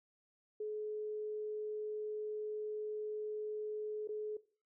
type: tone with dropouts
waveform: sine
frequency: 425.8 Hz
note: G#4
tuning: 43 cents sharp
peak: -37 dBFS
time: 0.6-4.37 s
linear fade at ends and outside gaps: 5 ms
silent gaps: 4.075-4.089 s
effects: noise-tail reverb RT60 0.4 s tail -18 dB re dry